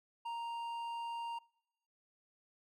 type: tone with hard clipping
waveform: triangle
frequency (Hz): 932.3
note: A#5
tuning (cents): 0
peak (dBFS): -40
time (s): 0.25-1.39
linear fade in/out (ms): 10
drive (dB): 10
effects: noise-tail reverb RT60 0.9 s tail -25 dB re dry